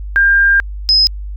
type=tone pair in turn; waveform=sine; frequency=1600 / 5080 Hz; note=G6 / D#8; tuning=+35 / +35 cents; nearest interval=octave + minor sixth; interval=2000 cents; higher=second; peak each=-7 dBFS; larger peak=neither; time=0.16-0.6 / 0.89-1.07 s; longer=first; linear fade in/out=0 ms; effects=added 50 Hz sine -22 dBFS peak until 1.36 s